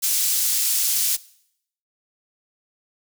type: high-pass noise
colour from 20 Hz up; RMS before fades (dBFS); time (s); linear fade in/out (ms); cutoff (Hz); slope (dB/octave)
pink; -21; 0.02-1.17; 20; 6200; 12
effects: noise-tail reverb RT60 0.7 s tail -20 dB re dry